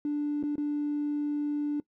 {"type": "tone with dropouts", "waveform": "triangle", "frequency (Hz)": 293.7, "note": "D4", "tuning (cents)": 0, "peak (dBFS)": -23, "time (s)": [0.05, 1.8], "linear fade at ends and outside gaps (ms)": 2, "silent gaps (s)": [[0.428, 0.436], [0.556, 0.58]], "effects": ["noise-tail reverb RT60 0.1 s tail -23 dB re dry", "tanh soft clip ceiling -25 dBFS"]}